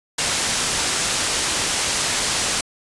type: low-pass noise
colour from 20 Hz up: white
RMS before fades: -22 dBFS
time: 0.18-2.61 s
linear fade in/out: 5 ms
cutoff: 9000 Hz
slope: 24 dB/octave
effects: resampled to 24000 Hz